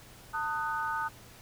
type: chord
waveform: sine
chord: D# diminished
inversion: second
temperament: just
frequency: 896 / 1244.5 / 1493.4 Hz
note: A5 / D#6 / F#6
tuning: +31 / 0 / +16 cents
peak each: -34 / -34 / -35 dBFS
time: 0.33-1.09 s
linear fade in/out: 20 ms
effects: added 118 Hz sine -58 dBFS peak until 1.41 s + pink hiss -53 dBFS RMS until 1.41 s